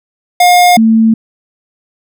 square / sine tone pair in turn, 713 / 223.5 Hz, F5 / A3, +36 / +27 cents, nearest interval octave + minor sixth, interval 2009 cents, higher first, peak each -4 dBFS, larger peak neither, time 0.4-0.77 / 0.77-1.14 s, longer neither, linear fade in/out 5 ms, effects none

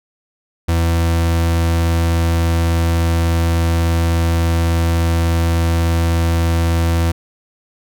40% pulse tone, 83.5 Hz, E2, 23 cents sharp, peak -12 dBFS, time 0.68-7.12 s, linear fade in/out 10 ms, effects none

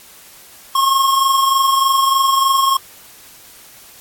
square tone pair together, 1078.7 / 1102 Hz, C#6 / C#6, -48 / -11 cents, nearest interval unison, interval 37 cents, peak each -13 / -21 dBFS, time 0.75-2.77 s, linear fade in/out 5 ms, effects white hiss -42 dBFS RMS until 4 s + AAC 64 kbps

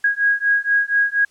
sine beating tone pair, 1643 / 1647.2 Hz, G#6 / G#6, -19 / -15 cents, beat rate 4.2 Hz, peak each -18 dBFS, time 0.04-1.25 s, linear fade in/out 5 ms, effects white hiss -57 dBFS RMS until 1.3 s + low-pass 9000 Hz 12 dB/octave

